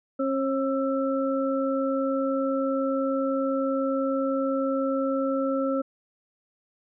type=tone cluster; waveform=sine; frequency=269.9 / 540 / 1327 Hz; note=C#4 / C#5 / E6; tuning=-46 / -45 / +11 cents; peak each=-26 / -26 / -33 dBFS; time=0.19-5.82 s; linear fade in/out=10 ms; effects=none